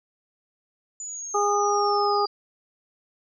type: linear sweep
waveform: sine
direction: down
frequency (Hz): 7000 to 4761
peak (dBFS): -32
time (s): 1-2.27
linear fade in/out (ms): 2
type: harmonic tone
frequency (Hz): 409.6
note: G#4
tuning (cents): -24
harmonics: 1 / 2 / 3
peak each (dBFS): -24 / -24 / -24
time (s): 1.34-2.26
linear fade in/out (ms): 10
effects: none